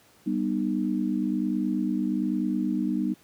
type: chord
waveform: sine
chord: G augmented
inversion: none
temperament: just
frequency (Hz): 196 / 245 / 306.2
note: G3 / B3 / D#4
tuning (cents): 0 / -14 / -28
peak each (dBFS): -28 / -28 / -28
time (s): 0.26-3.14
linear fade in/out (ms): 10
effects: pink hiss -58 dBFS RMS until 3.23 s + high-pass 100 Hz 12 dB/octave